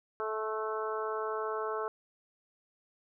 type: harmonic tone with a mistuned harmonic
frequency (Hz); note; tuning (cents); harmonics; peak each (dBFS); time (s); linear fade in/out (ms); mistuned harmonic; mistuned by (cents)
217.4; A3; -21; 2 / 3 / 4 / 5 / 6 / 7; -35 / -41 / -42 / -39 / -39 / -47; 0.2-1.88; 0; 6; +17
effects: none